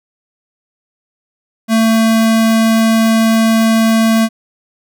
square tone, 224.1 Hz, A3, 32 cents sharp, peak -9 dBFS, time 1.68-4.29 s, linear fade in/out 50 ms, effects none

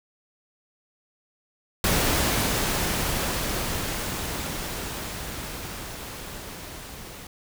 pink noise with level ramp, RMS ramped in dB -22 to -41 dBFS, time 1.84-7.27 s, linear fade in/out 2 ms, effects none

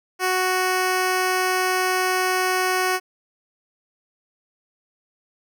10% pulse tone, 370 Hz, F#4, in tune, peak -11 dBFS, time 0.19-3 s, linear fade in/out 50 ms, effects none

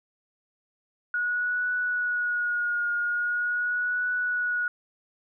sine tone with vibrato, 1452 Hz, F#6, 33 cents flat, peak -24 dBFS, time 1.14-4.68 s, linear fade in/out 2 ms, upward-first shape triangle, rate 0.42 Hz, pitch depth 32 cents each way, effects none

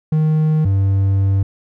triangle tone pair in turn, 155.56 / 97.6 Hz, D#3 / G2, 0 / -7 cents, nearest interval minor sixth, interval 807 cents, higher first, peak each -10 dBFS, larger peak neither, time 0.12-0.65 / 0.65-1.43 s, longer second, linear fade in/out 5 ms, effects none

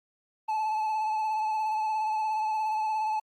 triangle tone with vibrato, 866 Hz, A5, 28 cents flat, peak -24 dBFS, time 0.48-3.2 s, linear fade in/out 10 ms, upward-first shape sine, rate 17 Hz, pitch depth 27 cents each way, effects Opus 24 kbps

